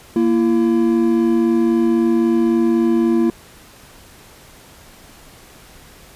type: tone pair together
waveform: triangle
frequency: 233.1 / 336.9 Hz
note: A#3 / E4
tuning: 0 / +38 cents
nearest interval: tritone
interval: 638 cents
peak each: -14 / -13 dBFS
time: 0.16-3.3 s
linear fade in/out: 2 ms
effects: pink hiss -44 dBFS RMS until 6.15 s + resampled to 32000 Hz